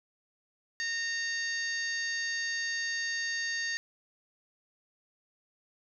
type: harmonic tone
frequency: 920 Hz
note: A#5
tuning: 23 cents flat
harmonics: 2 / 3 / 4 / 5 / 6 / 7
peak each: -32 / -46 / -45 / -38 / -48 / -41 dBFS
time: 0.8-3.77 s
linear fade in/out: 0 ms
effects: none